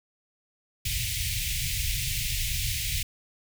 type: band-stop noise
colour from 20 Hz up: pink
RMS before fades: -29 dBFS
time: 0.85-3.03 s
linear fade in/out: 5 ms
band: 140 to 2100 Hz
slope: 48 dB/octave
effects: none